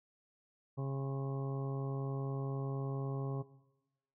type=harmonic tone with a mistuned harmonic; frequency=136.1 Hz; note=C#3; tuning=31 cents flat; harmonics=1 / 2 / 3 / 4 / 5 / 6 / 7 / 8; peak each=-35 / -46 / -46 / -49 / -54 / -54 / -57 / -53 dBFS; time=0.77-3.43 s; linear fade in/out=20 ms; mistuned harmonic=7; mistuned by=+92 cents; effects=noise-tail reverb RT60 1.0 s tail -18 dB re dry